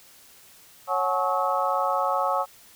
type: harmonic tone with a mistuned harmonic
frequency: 183.9 Hz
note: F#3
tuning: 10 cents flat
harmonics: 3 / 4 / 5 / 6 / 7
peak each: -28 / -28 / -28 / -28 / -28 dBFS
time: 0.87-2.46 s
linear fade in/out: 50 ms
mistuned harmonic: 5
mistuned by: -120 cents
effects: white hiss -52 dBFS RMS until 2.75 s